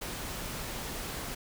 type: noise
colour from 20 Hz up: pink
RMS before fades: -38 dBFS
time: 0.01-1.35 s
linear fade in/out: 10 ms
effects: none